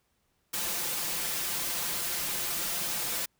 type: noise with comb filter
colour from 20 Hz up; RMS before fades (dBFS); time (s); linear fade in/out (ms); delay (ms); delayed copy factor
white; -32; 0.53-3.26; 10; 5.8; +0.65
effects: pink hiss -74 dBFS RMS until 3.39 s